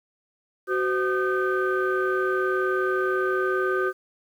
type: tone cluster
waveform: sine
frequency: 374.9 / 514 / 1223 / 1541 Hz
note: F#4 / C5 / D#6 / G6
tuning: +23 / -31 / -30 / -30 cents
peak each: -23 / -30 / -28 / -27 dBFS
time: 0.67-3.93 s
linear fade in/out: 50 ms
effects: tanh soft clip ceiling -14 dBFS + 9-bit